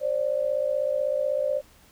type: tone pair together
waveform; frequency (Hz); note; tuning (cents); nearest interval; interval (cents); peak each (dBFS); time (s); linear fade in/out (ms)
sine; 532.9 / 589; C5 / D5; +32 / +5; major second; 173; -26 / -25; 0-1.62; 50
effects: pink hiss -56 dBFS RMS until 1.91 s